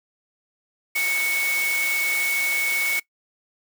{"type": "tone in noise", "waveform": "sine", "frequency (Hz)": 2217, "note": "C#7", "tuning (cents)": 0, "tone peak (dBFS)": -21, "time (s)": [0.95, 3], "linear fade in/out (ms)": 10, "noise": "white", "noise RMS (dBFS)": -29, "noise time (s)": [0.95, 3], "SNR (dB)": 5, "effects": ["noise-tail reverb RT60 0.1 s tail -21 dB re dry", "high-pass 400 Hz 12 dB/octave"]}